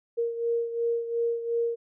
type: beating tone pair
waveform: sine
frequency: 466.2 / 469 Hz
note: A#4 / A#4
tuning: 0 / +11 cents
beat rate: 2.8 Hz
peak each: -26 / -32 dBFS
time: 0.17-1.76 s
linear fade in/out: 20 ms
effects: none